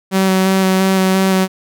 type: tone with vibrato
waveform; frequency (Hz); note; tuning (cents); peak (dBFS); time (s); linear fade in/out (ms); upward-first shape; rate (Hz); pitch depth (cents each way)
sawtooth; 189.7; F#3; +43; -7; 0.11-1.48; 50; square; 2.9; 12
effects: none